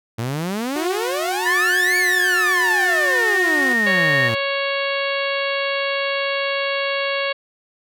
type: exponential two-way sweep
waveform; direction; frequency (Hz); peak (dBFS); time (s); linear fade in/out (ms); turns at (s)
sawtooth; up then down; 110 to 2282 to 110; -18; 0.18-4.35; 10; 1.97
type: tone with vibrato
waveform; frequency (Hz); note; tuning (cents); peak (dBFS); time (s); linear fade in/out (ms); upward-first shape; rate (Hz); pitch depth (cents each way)
sawtooth; 364.2; F#4; -27; -21; 0.76-3.73; 0; triangle; 8.1; 29
type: tone with pitch glide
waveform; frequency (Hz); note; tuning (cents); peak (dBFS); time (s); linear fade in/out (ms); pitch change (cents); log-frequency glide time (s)
sine; 1760 to 1849.6; A6 to A#6; 0 to -14; -16; 1.45-4.29; 20; +86; 2.67-3.48
type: harmonic tone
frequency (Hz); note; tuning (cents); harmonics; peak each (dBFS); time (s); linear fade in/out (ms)
554.4; C#5; 0; 1 / 2 / 3 / 4 / 5 / 6 / 7 / 8; -23 / -28 / -28 / -27 / -28 / -31 / -35 / -34; 3.86-7.33; 10
effects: none